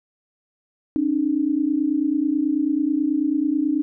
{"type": "tone pair together", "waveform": "sine", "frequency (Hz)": [274.9, 304.1], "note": ["C#4", "D#4"], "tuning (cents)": [-14, -40], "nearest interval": "major second", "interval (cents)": 174, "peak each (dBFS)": [-22, -20], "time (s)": [0.96, 3.82], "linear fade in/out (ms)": 0, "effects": []}